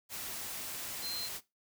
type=tone in noise; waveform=sine; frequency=4138 Hz; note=C8; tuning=20 cents flat; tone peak=-36 dBFS; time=1.01-1.3 s; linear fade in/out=50 ms; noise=white; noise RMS=-41 dBFS; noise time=0.09-1.41 s; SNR=+2 dB; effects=noise-tail reverb RT60 0.2 s tail -17 dB re dry